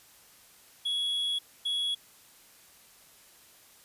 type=tone pair in turn; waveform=triangle; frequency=3353 / 3353 Hz; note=G#7 / G#7; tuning=+16 / +16 cents; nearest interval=unison; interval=0 cents; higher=neither; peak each=-26 dBFS; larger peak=neither; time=0.85-1.39 / 1.65-1.95 s; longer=first; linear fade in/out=10 ms; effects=white hiss -57 dBFS RMS until 3.84 s + resampled to 32000 Hz